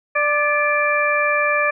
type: harmonic tone with a mistuned harmonic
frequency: 590 Hz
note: D5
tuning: 8 cents sharp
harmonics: 1 / 2 / 3 / 4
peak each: -21 / -21 / -21 / -21 dBFS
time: 0.15-1.71 s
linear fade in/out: 10 ms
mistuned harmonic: 3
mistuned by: -33 cents
effects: none